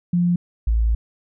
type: tone pair in turn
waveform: sine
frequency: 175.1 / 55.97 Hz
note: F3 / A1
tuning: +5 / +30 cents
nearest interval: octave + minor sixth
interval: 1975 cents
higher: first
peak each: -15 dBFS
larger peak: neither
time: 0.13-0.36 / 0.67-0.95 s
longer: second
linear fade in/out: 5 ms
effects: none